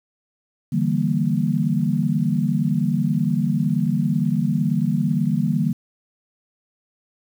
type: chord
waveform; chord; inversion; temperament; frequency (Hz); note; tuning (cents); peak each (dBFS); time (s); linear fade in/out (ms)
sine; E half-diminished seventh; third; equal with one note detuned; 146.83 / 164.81 / 195.32 / 233.1; D3 / E3 / G3 / Bb3; 0 / 0 / -6 / 0; -23; 0.72-5.73; 10
effects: 8-bit